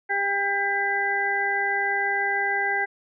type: harmonic tone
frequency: 399.3 Hz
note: G4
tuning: 32 cents sharp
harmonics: 1 / 2 / 4 / 5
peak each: -32 / -27 / -26 / -26 dBFS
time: 0.09-2.86 s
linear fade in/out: 20 ms
effects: none